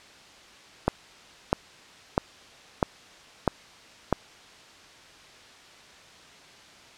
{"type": "click train", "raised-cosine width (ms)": 1, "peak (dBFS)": -6, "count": 6, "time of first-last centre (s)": [0.88, 4.127], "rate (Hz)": 1.54, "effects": ["white hiss -50 dBFS RMS until 6.97 s", "low-pass 5000 Hz 12 dB/octave"]}